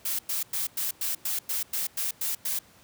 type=noise bursts; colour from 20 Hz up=blue; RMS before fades=-29 dBFS; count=11; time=0.05-2.59 s; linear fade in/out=5 ms; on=140 ms; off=100 ms; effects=pink hiss -56 dBFS RMS until 2.83 s + high-pass 80 Hz 12 dB/octave